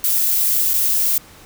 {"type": "noise with dropouts", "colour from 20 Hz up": "violet", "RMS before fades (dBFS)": -17, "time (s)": [0.04, 1.18], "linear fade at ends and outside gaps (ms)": 1, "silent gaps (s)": [0.734, 0.739], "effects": ["pink hiss -44 dBFS RMS until 1.45 s"]}